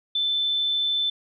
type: tone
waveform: sine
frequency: 3527 Hz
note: A7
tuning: 3 cents sharp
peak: -21 dBFS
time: 0.15-1.1 s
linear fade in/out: 5 ms
effects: none